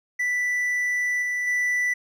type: tone with level steps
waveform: triangle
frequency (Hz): 1975.5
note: B6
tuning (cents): 0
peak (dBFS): -20 / -22 / -19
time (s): 0.19-1.94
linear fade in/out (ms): 10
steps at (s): 1.22 / 1.47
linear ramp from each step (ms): 5
effects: none